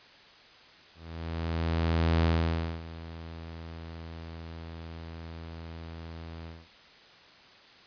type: tone with ADSR envelope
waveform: sawtooth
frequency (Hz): 82.41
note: E2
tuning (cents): 0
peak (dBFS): -18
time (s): 0.94-6.68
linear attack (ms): 1300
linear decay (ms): 570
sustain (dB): -18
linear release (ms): 220
effects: white hiss -54 dBFS RMS until 7.86 s + resampled to 11025 Hz